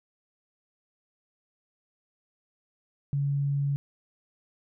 sine tone, 141.1 Hz, C#3, 31 cents sharp, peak -24 dBFS, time 3.13-3.76 s, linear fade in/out 0 ms, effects none

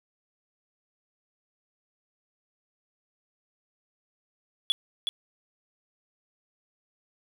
triangle tone with echo, 3396 Hz, G#7, 38 cents sharp, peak -19 dBFS, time 4.7-4.72 s, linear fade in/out 0 ms, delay 370 ms, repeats 1, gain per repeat -5 dB, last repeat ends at 5.09 s, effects none

